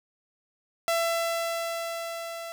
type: tone with level ramp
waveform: sawtooth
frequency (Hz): 670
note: E5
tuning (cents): +28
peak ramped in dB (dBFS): -19 to -32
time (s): 0.88-2.52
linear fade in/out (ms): 0
effects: none